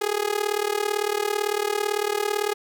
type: tone with amplitude modulation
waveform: sawtooth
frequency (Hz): 415.3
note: G#4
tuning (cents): 0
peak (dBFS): -15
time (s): 0.01-2.54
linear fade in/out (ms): 10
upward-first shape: sine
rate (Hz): 37.9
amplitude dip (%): 90
effects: none